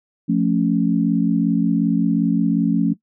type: chord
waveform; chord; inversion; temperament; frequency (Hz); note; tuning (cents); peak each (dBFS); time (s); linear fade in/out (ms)
sine; F augmented; none; equal; 174.61 / 220 / 277.2; F3 / A3 / C#4; 0 / 0 / 0; -19; 0.28-2.94; 20
effects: noise-tail reverb RT60 0.1 s tail -18 dB re dry